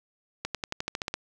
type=accelerating click train; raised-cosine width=0.2 ms; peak=-13 dBFS; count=10; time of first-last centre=0.45-1.14 s; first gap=97 ms; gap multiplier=0.94; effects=none